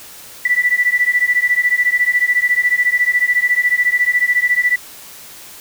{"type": "beating tone pair", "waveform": "sine", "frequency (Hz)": [1962, 1976], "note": ["B6", "B6"], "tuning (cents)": [-12, 0], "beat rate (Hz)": 14, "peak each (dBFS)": -15, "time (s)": [0.45, 4.76], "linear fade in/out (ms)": 5, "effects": ["white hiss -37 dBFS RMS until 5.6 s"]}